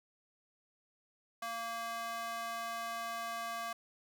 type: tone with high-pass filter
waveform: square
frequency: 230.5 Hz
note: A#3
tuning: 19 cents flat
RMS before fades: -40 dBFS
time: 1.42-3.73 s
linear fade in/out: 5 ms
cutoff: 920 Hz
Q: 2.6
effects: none